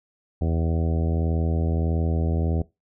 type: harmonic tone with a mistuned harmonic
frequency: 81.6 Hz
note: E2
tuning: 17 cents flat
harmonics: 1 / 2 / 3 / 4 / 5 / 6 / 7 / 8 / 9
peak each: -22 / -28 / -32 / -34 / -36 / -38 / -39 / -40 / -41 dBFS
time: 0.41-2.62 s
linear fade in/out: 5 ms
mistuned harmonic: 9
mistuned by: +31 cents
effects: noise-tail reverb RT60 0.2 s tail -19 dB re dry